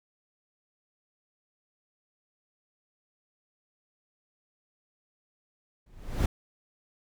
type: noise with exponential growth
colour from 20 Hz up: brown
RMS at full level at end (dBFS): -20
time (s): 5.86-6.26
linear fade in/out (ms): 5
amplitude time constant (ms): 86
effects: none